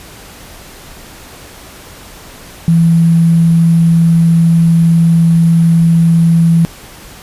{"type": "tone with sample-and-hold", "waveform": "sine", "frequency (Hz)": 166.3, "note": "E3", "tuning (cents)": 16, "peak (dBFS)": -5, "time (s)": [2.68, 6.65], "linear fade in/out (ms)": 0, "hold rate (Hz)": 11025, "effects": ["pink hiss -34 dBFS RMS until 7.22 s", "resampled to 32000 Hz"]}